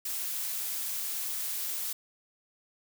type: noise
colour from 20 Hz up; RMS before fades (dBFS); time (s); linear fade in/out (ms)
blue; -34; 0.05-1.93; 5
effects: none